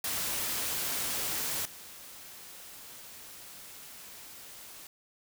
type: noise with level steps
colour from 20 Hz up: white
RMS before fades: -33 / -48 dBFS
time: 0.04-4.87 s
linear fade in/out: 2 ms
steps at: 1.65 s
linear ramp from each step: 5 ms
effects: none